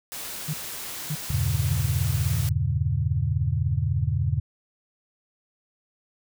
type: noise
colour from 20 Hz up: white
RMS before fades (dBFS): -35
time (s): 0.12-2.49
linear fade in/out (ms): 0
type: tone bursts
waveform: sine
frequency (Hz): 152.1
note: D#3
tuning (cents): -39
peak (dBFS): -25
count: 4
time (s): 0.48-2.388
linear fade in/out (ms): 10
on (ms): 57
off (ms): 560
type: chord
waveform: sine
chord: E diminished seventh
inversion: none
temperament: just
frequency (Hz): 82.41 / 98.89 / 118.67 / 142.4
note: E2 / G2 / Bb2 / Db3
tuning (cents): 0 / +16 / +31 / +47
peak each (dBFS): -27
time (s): 1.3-4.4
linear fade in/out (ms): 5
effects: none